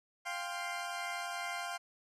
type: chord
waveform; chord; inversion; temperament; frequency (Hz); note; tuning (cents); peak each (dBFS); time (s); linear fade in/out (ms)
20% pulse; F suspended second; none; equal with one note detuned; 698.5 / 789.9 / 1046.5; F5 / G5 / C6; 0 / +13 / 0; -35 / -38 / -38; 0.25-1.78; 20
effects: low-pass 10000 Hz 12 dB/octave